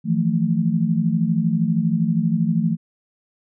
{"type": "tone cluster", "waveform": "sine", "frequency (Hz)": [161.8, 174.4, 221.3], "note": ["E3", "F3", "A3"], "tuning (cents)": [-32, -2, 10], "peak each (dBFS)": -21, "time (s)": [0.04, 2.77], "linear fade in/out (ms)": 50, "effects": []}